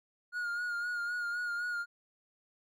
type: tone with vibrato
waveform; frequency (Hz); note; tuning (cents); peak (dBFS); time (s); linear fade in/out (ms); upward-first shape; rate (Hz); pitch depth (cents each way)
triangle; 1430; F6; +41; -31; 0.32-1.86; 50; sine; 3.9; 36
effects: none